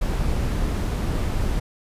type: noise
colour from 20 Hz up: brown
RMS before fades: -23 dBFS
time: 0.01-1.6 s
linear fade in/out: 10 ms
effects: resampled to 32000 Hz